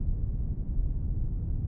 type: low-pass noise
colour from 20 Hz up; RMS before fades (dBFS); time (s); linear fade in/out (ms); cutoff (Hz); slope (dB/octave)
pink; -29; 0-1.67; 5; 110; 12
effects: none